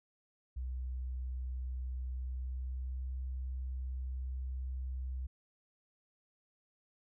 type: tone with pitch glide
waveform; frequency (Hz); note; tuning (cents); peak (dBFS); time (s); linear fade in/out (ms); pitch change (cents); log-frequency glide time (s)
sine; 63.3 to 64.33; B1 to C2; +43 to -29; -36; 0.56-5.27; 10; +28; 2.11-3.15
effects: none